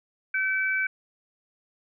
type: tone pair together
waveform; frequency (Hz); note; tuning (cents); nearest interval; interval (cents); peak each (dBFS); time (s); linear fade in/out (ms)
sine; 1534.4 / 2299; G6 / D7; -37 / -37; perfect fifth; 700; -25 / -27; 0.34-0.87; 5
effects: none